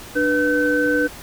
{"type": "tone cluster", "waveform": "sine", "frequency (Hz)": [296.7, 491, 1527], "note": ["D4", "B4", "G6"], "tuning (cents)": [18, -10, -46], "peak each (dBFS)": -20, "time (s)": [0.15, 1.08], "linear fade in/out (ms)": 20, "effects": ["pink hiss -38 dBFS RMS until 1.22 s"]}